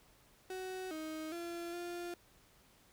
35% pulse tone with pitch steps, 373.4 / 313.7 / 342.2 / 348.7 Hz, F#4 / D#4 / F4 / F4, +16 / +14 / -35 / -3 cents, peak -39 dBFS, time 0.5-2.14 s, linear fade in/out 2 ms, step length 410 ms, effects pink hiss -66 dBFS RMS until 2.92 s

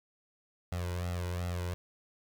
sawtooth tone with flanger, 88.4 Hz, F2, 22 cents sharp, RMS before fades -35 dBFS, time 0.72-1.74 s, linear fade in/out 0 ms, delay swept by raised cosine 1.5 to 2.05 ms, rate 2.7 Hz, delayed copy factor +0.8, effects none

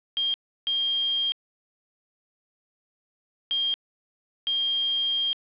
sine tone bursts at uneven times, 3213 Hz, G7, 42 cents sharp, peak -22 dBFS, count 4, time 0.17-0.34 / 0.67-1.32 / 3.51-3.74 / 4.47-5.33 s, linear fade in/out 0 ms, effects resampled to 8000 Hz + 8-bit

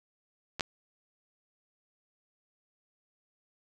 clicks, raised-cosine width 0.2 ms, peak -19 / -10 dBFS, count 2, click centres 0.596 / 0.608 s, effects none

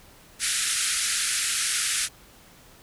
white band-pass noise, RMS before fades -26 dBFS, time 0.39-2.09 s, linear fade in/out 50 ms, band 1300 to 11000 Hz, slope 96 dB/octave, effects pink hiss -52 dBFS RMS until 2.82 s

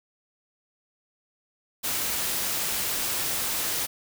white noise, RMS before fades -28 dBFS, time 1.83-3.87 s, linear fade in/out 20 ms, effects none

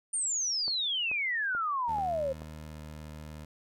sine exponential sweep, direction down, 9160 to 520 Hz, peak -28 dBFS, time 0.13-2.33 s, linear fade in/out 10 ms
click train, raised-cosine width 1 ms, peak -30 dBFS, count 5, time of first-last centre 0.68-2.419 s, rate 2.3 Hz
20% pulse tone with pitch glide, 78 to 76.66 Hz, D#2 to D#2, +5 to -25 cents, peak -37 dBFS, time 1.88-3.45 s, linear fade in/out 5 ms, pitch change -30 cents, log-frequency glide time 2.36-2.84 s
effects none

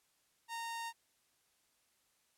sawtooth tone, 923 Hz, A#5, 17 cents flat, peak -36 dBFS, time 0.48-0.93 s, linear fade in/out 50 ms, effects white hiss -75 dBFS RMS until 2.37 s + low-pass 12000 Hz 12 dB/octave

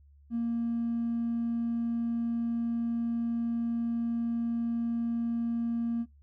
sine tone with hard clipping, 233.1 Hz, A#3, in tune, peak -28 dBFS, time 0.3-6.06 s, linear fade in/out 50 ms, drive 1 dB, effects noise-tail reverb RT60 0.2 s tail -24 dB re dry + added 71 Hz sine -55 dBFS peak until 6.22 s

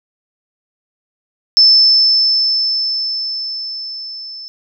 sine tone with level ramp, 5274 Hz, E8, in tune, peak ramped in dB -4 to -28 dBFS, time 1.57-4.48 s, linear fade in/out 0 ms, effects none

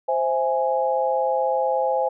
sine chord, C augmented, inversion none, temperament equal, 523.3 / 659.3 / 830.6 Hz, C5 / E5 / G#5, 0 / 0 / 0 cents, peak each -22 / -26 / -23 dBFS, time 0.08-2.09 s, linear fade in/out 10 ms, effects none

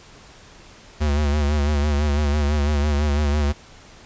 square tone with vibrato, 73.42 Hz, D2, in tune, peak -18 dBFS, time 1-3.53 s, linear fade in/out 20 ms, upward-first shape sine, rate 6 Hz, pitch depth 58 cents each way, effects pink hiss -46 dBFS RMS until 4.05 s + resampled to 16000 Hz

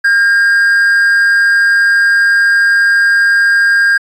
triangle tone with amplitude modulation, 1613 Hz, G6, 49 cents sharp, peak -3 dBFS, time 0.04-3.98 s, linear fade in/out 10 ms, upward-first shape sine, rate 212 Hz, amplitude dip 40%, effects resampled to 24000 Hz

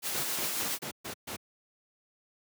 white noise with tremolo, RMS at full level -32 dBFS, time 0.02-0.79 s, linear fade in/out 50 ms, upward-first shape sine, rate 7.4 Hz, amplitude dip 25%
pink noise bursts, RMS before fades -37 dBFS, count 6, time 0.14-1.366 s, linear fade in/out 10 ms, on 96 ms, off 130 ms
effects high-pass 150 Hz 12 dB/octave

